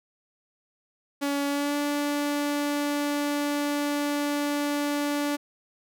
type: tone with pitch glide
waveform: sawtooth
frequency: 283.1 to 290.2 Hz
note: C#4 to D4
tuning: +37 to -21 cents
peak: -21 dBFS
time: 1.21-5.37 s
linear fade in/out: 20 ms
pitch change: +42 cents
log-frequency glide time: 1.47-1.76 s
effects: none